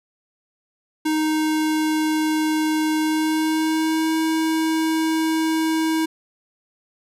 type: tone with pitch glide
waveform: square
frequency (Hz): 311.1 to 319.7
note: D#4 to D#4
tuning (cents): 0 to +47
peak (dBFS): -19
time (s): 1.05-6.06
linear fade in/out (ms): 10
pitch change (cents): +47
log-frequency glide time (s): 2.99-4.16
effects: resampled to 32000 Hz